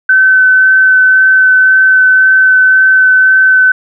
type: tone with vibrato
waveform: sine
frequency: 1524 Hz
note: G6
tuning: 49 cents flat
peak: -3 dBFS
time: 0.09-3.72 s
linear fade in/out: 5 ms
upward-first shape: sine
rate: 1.9 Hz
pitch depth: 9 cents each way
effects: none